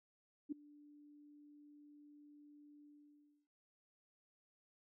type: tone with ADSR envelope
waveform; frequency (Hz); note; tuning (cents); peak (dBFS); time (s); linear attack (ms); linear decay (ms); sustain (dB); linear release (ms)
sine; 293.7; D4; 0; -36; 0.49-3.48; 30; 8; -23; 630
effects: none